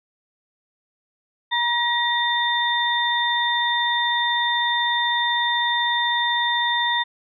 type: tone cluster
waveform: sine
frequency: 954 / 1904 / 3604 Hz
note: A#5 / A#6 / A7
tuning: +40 / +36 / +41 cents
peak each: -23 dBFS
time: 1.51-7.04 s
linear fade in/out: 20 ms
effects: none